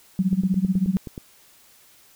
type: tone with tremolo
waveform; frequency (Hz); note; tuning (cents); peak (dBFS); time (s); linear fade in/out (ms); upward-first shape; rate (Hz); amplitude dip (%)
sine; 188; F#3; +28; -15; 0.19-0.97; 0; sine; 16; 90
type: click train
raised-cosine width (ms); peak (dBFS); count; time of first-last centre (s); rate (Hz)
3; -20; 9; 0.33-1.178; 9.43
effects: white hiss -54 dBFS RMS until 2.15 s